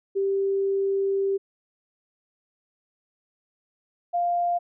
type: tone pair in turn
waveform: sine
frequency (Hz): 392 / 698.5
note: G4 / F5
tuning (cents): 0 / 0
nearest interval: minor seventh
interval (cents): 1000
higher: second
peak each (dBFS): -21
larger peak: neither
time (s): 0.15-1.38 / 4.13-4.59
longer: first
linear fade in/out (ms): 20
effects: none